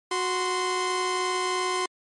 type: tone pair together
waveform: sawtooth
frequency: 367.9 / 1040.6 Hz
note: F#4 / C6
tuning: -10 / -10 cents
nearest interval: octave + tritone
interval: 1800 cents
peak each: -24 / -23 dBFS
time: 0.11-1.86 s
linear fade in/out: 5 ms
effects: MP3 48 kbps